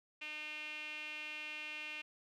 sawtooth tone with band-pass filter, 303.6 Hz, D#4, 42 cents flat, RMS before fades -45 dBFS, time 0.21-2.02 s, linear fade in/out 10 ms, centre 2600 Hz, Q 8, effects none

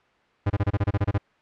45% pulse tone bursts, 100.9 Hz, G#2, 49 cents flat, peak -19 dBFS, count 11, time 0.46-1.181 s, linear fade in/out 10 ms, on 41 ms, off 27 ms, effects white hiss -61 dBFS RMS until 1.41 s + low-pass 2000 Hz 12 dB/octave

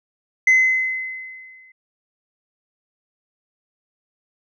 sine tone with exponential decay, 2045 Hz, C7, 40 cents flat, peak -7 dBFS, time 0.47-1.72 s, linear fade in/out 5 ms, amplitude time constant 270 ms, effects tanh soft clip ceiling -9 dBFS

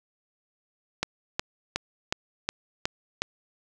click train, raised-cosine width 0.2 ms, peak -8 dBFS, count 7, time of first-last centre 1.03-3.22 s, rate 2.74 Hz, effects none

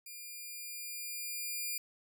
5% pulse tone with level ramp, 2400 Hz, D7, 37 cents sharp, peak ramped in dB -36 to -25 dBFS, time 0.06-1.78 s, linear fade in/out 5 ms, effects none

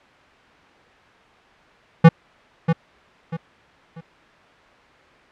square tone with echo, 164.81 Hz, E3, in tune, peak -5 dBFS, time 2.04-2.09 s, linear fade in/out 10 ms, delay 640 ms, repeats 3, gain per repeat -10 dB, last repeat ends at 4.01 s, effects white hiss -50 dBFS RMS until 5.31 s + low-pass 2000 Hz 12 dB/octave

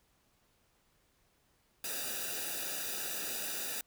white noise with comb filter, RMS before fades -38 dBFS, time 1.84-3.81 s, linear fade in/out 2 ms, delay 0.93 ms, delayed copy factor -1, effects pink hiss -72 dBFS RMS until 3.86 s

